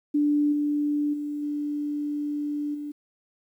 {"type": "tone with level steps", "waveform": "sine", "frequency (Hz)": 293.7, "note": "D4", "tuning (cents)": 0, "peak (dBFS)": [-19, -22, -28, -26, -31], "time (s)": [0.14, 2.92], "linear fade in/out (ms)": 10, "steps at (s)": [0.52, 1.13, 1.42, 2.74], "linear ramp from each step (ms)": 10, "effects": ["10-bit"]}